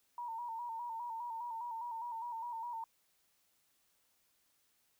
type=tone with vibrato; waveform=sine; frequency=932.3 Hz; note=A#5; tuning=in tune; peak=-39 dBFS; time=0.18-2.84 s; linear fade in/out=2 ms; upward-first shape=square; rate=4.9 Hz; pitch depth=52 cents each way; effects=white hiss -75 dBFS RMS until 4.99 s